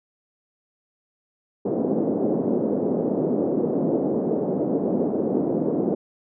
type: band-pass noise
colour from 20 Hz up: pink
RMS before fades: -23 dBFS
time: 1.65-5.95 s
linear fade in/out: 10 ms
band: 200 to 530 Hz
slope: 24 dB/octave
effects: none